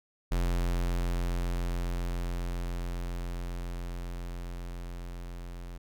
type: tone with level ramp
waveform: square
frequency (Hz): 43.65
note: F1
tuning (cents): 0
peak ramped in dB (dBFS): -26 to -40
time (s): 0.31-5.78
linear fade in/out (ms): 10
effects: none